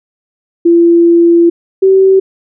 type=tone pair in turn; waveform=sine; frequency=340 / 383.2 Hz; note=F4 / G4; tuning=-46 / -39 cents; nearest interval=major second; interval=207 cents; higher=second; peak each=-3 dBFS; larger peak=neither; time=0.65-1.5 / 1.82-2.2 s; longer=first; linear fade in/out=10 ms; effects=none